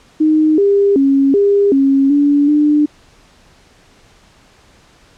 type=tone with pitch steps; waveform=sine; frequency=310.2 / 400.6 / 274.3 / 402.7 / 273 / 287.5 / 297.6 Hz; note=D#4 / G4 / C#4 / G4 / C#4 / D4 / D4; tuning=-5 / +38 / -18 / +47 / -26 / -37 / +23 cents; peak=-8 dBFS; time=0.2-2.86 s; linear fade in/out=10 ms; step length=380 ms; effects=pink hiss -48 dBFS RMS until 5.17 s + low-pass 7000 Hz 12 dB/octave